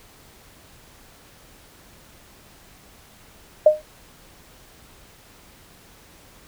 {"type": "tone with exponential decay", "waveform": "sine", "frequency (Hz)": 612, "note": "D#5", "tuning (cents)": -29, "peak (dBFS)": -5, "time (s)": [3.66, 3.82], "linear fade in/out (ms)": 5, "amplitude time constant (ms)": 34, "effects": ["pink hiss -50 dBFS RMS until 6.47 s"]}